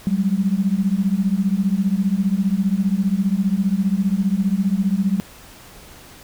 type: beating tone pair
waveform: sine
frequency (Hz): 186.9 / 201.9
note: F#3 / G#3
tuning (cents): +18 / -49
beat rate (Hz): 15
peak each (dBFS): -19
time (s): 0.07-5.2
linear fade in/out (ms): 0
effects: pink hiss -43 dBFS RMS until 6.23 s